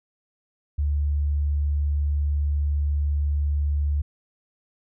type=tone; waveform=sine; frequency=72.8 Hz; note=D2; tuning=15 cents flat; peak=-20 dBFS; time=0.78-4.02 s; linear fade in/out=10 ms; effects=none